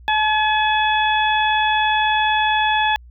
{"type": "harmonic tone with a mistuned harmonic", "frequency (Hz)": 851, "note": "G#5", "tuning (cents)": 42, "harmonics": [1, 2, 3, 4], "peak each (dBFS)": [-17, -21, -25, -24], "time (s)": [0.08, 2.96], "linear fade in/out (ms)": 0, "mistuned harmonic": 1, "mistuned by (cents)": 21, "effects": ["added 60 Hz sine -40 dBFS peak until 3.1 s"]}